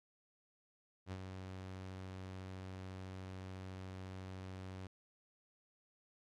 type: tone with ADSR envelope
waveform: sawtooth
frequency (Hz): 93.9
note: F#2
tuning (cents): +26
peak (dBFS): -37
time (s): 1.06-4.87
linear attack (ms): 59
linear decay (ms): 51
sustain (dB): -5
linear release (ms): 4
effects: low-pass 6000 Hz 12 dB/octave + AAC 64 kbps